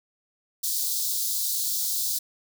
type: high-pass noise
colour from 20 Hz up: white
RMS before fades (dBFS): -27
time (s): 0.63-2.19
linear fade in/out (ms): 10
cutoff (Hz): 3800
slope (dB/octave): 48
effects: none